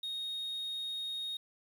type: tone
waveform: sine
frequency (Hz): 3729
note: A#7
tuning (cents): 0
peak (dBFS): -33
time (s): 0.03-1.37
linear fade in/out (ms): 5
effects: tanh soft clip ceiling -35 dBFS + 10-bit